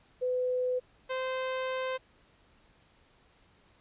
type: tone pair in turn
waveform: sine / sawtooth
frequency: 503 / 518.3 Hz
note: B4 / C5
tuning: +32 / -16 cents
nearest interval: minor second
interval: 52 cents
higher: second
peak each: -27 dBFS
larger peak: neither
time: 0.21-0.8 / 1.09-1.98 s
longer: second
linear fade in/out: 20 ms
effects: pink hiss -64 dBFS RMS until 3.8 s + resampled to 8000 Hz